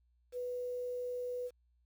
sine tone with quantisation, 493.9 Hz, B4, in tune, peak -36 dBFS, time 0.32-1.51 s, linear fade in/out 50 ms, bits 10, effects added 60 Hz sine -69 dBFS peak until 1.85 s

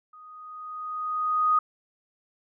sine tone with level ramp, 1244.5 Hz, D#6, in tune, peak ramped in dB -46 to -17 dBFS, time 0.13-1.59 s, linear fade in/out 5 ms, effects none

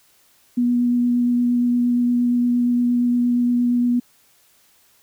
sine tone with vibrato, 242.8 Hz, B3, 29 cents flat, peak -15 dBFS, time 0.57-4 s, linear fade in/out 10 ms, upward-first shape sine, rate 8.6 Hz, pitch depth 10 cents each way, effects white hiss -57 dBFS RMS until 5.02 s

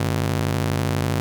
sawtooth ring-modulated tone, 120.6 Hz, B2, 41 cents flat, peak -13 dBFS, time 0-1.2 s, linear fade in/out 0 ms, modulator 26.1 Hz, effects none

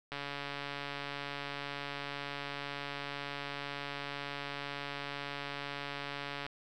click train, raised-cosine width 0.3 ms, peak -23 dBFS, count 902, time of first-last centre 0.12-6.465 s, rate 142 Hz, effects none

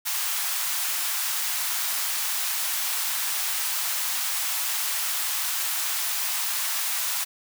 white high-pass noise, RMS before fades -27 dBFS, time 0.05-7.25 s, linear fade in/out 20 ms, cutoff 790 Hz, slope 24 dB/octave, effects none

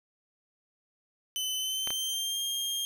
sawtooth tone with pitch glide, 3034 to 3214 Hz, F#7 to G7, +43 to +43 cents, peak -27 dBFS, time 1.36-2.85 s, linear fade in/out 0 ms, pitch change +100 cents, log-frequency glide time 1.56-2.42 s
clicks, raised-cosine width 0.3 ms, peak -19 dBFS, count 2, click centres 1.874 / 1.905 s
effects none

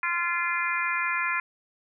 harmonic tone, 345.4 Hz, F4, 19 cents flat, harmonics 3 / 4 / 5 / 6 / 7, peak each -31 / -31 / -31 / -31 / -31 dBFS, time 0.03-1.4 s, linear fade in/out 2 ms, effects none

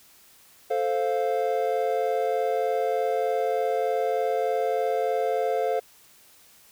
triangle chord, F major, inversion first, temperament equal, 440 / 523.3 / 698.5 Hz, A4 / C5 / F5, 0 / 0 / 0 cents, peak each -25 dBFS, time 0.7-5.8 s, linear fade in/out 10 ms, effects white hiss -55 dBFS RMS until 6.71 s

